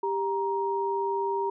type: tone pair together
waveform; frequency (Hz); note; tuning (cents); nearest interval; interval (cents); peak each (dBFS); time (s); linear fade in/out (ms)
sine; 394.9 / 940; G4 / A#5; +13 / +14; octave + minor third; 1501; -28; 0.03-1.5; 5
effects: none